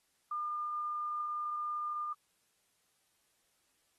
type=tone; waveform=sine; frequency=1206 Hz; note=D6; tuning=46 cents sharp; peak=-34 dBFS; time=0.31-2.13 s; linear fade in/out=5 ms; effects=white hiss -75 dBFS RMS until 3.98 s + AAC 32 kbps